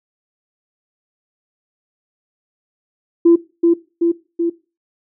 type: tone with echo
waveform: sine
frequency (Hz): 338.5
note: E4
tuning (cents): +46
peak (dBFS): -5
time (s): 3.25-3.36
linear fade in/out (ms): 10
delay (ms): 380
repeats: 3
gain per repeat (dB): -3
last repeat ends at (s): 4.5
effects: noise-tail reverb RT60 0.3 s tail -19 dB re dry + tanh soft clip ceiling -2 dBFS